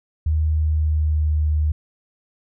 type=tone with pitch glide; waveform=sine; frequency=77.78 to 76.27 Hz; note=D#2 to D#2; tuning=0 to -34 cents; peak=-16 dBFS; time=0.26-1.72 s; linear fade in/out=5 ms; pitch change=-34 cents; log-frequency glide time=0.47-1.42 s; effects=none